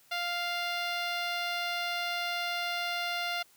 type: tone with notch filter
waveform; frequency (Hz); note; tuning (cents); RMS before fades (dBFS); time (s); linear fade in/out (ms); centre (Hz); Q
10% pulse; 698.5; F5; 0; -33; 0.11-3.43; 10; 10000; 1
effects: white hiss -62 dBFS RMS until 3.56 s + high-pass 80 Hz 12 dB/octave